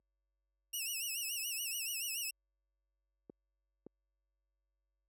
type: tone with vibrato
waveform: 10% pulse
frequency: 2748 Hz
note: F7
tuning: 29 cents flat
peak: -29 dBFS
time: 0.73-2.31 s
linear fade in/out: 10 ms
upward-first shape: sine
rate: 7 Hz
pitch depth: 120 cents each way
type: clicks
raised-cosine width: 3 ms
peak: -28 dBFS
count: 2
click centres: 3.298 / 3.866 s
effects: added 50 Hz sine -48 dBFS peak until 5.08 s + high-pass 400 Hz 12 dB/octave